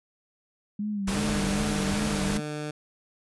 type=tone with vibrato; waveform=sine; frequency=202.5 Hz; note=G#3; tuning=43 cents flat; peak=-27 dBFS; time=0.79-2.4 s; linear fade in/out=5 ms; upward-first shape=sine; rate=2.6 Hz; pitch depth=75 cents each way
type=noise; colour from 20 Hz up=pink; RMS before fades=-31 dBFS; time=1.07-2.38 s; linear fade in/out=10 ms
type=tone; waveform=15% pulse; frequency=150.3 Hz; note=D3; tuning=40 cents sharp; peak=-25 dBFS; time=1.15-2.71 s; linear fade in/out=5 ms
effects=resampled to 24000 Hz